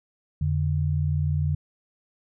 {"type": "tone pair together", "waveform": "sine", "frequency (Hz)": [86.75, 146.83], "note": ["F2", "D3"], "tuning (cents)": [-11, 0], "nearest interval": "major sixth", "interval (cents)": 911, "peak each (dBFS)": -24, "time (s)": [0.41, 1.55], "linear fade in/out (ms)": 5, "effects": []}